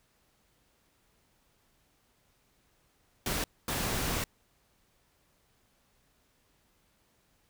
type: noise bursts at uneven times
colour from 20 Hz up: pink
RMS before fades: -32 dBFS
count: 2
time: 3.26-3.44 / 3.68-4.24 s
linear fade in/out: 2 ms
effects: pink hiss -70 dBFS RMS until 7.49 s